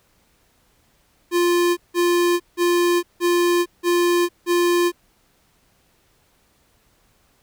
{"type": "tone bursts", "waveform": "square", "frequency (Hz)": 349.2, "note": "F4", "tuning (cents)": 0, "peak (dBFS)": -16, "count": 6, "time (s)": [1.31, 4.92], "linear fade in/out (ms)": 50, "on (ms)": 460, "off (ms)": 170, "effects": ["pink hiss -61 dBFS RMS until 7.42 s"]}